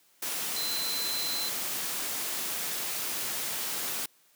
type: tone in noise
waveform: sine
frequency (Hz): 4065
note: B7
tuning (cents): +49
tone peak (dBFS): -32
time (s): 0.56-1.49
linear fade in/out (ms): 5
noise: white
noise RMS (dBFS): -33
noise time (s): 0.22-4.06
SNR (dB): -2
effects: white hiss -64 dBFS RMS until 4.35 s + high-pass 150 Hz 12 dB/octave